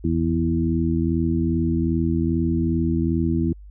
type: harmonic tone with a mistuned harmonic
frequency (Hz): 82.5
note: E2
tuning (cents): +2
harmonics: 1 / 2 / 3 / 4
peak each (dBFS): -24 / -24 / -24 / -24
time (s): 0.04-3.53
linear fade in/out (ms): 5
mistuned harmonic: 1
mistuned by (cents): +20
effects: added 50 Hz sine -39 dBFS peak until 3.7 s